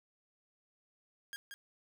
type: tone with echo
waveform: sawtooth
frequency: 1622 Hz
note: G#6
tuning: 41 cents flat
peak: -38 dBFS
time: 1.33-1.36 s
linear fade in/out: 0 ms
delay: 180 ms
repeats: 1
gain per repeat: -4 dB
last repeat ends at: 1.54 s
effects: none